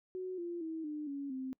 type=tone with pitch steps; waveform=sine; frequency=370 / 345.2 / 322.1 / 300.5 / 280.4 / 261.6 Hz; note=F#4 / F4 / E4 / D4 / C#4 / C4; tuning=0 / -20 / -40 / +40 / +20 / 0 cents; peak=-37 dBFS; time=0.15-1.53 s; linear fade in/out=0 ms; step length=230 ms; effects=noise-tail reverb RT60 0.1 s tail -26 dB re dry